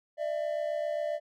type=tone pair together; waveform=triangle; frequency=597.6 / 665 Hz; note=D5 / E5; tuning=+30 / +15 cents; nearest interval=major second; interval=185 cents; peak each=-29 / -32 dBFS; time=0.17-1.2 s; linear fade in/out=50 ms; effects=none